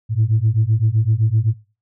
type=beating tone pair; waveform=sine; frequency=106.3 / 114.1 Hz; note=G#2 / A#2; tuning=+41 / -37 cents; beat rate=7.8 Hz; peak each=-16 dBFS; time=0.09-1.54 s; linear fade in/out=50 ms; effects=noise-tail reverb RT60 0.3 s tail -17 dB re dry + tanh soft clip ceiling -8 dBFS